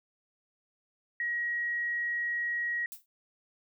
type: tone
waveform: sine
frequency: 1900 Hz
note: A#6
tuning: 33 cents sharp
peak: -29 dBFS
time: 1.2-2.86 s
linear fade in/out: 2 ms
type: noise with exponential decay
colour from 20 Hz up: violet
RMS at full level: -38 dBFS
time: 2.92-3.06 s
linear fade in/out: 1 ms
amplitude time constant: 29 ms
effects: none